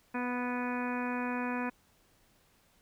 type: harmonic tone with a mistuned harmonic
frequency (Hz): 246.9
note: B3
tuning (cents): 0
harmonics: 1 / 2 / 3 / 4 / 5 / 6 / 7 / 8 / 9 / 10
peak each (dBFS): -34 / -41 / -43 / -39 / -47 / -43 / -43 / -52 / -50 / -44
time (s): 0.14-1.7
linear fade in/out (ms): 10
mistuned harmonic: 3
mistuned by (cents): -17
effects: pink hiss -67 dBFS RMS until 2.81 s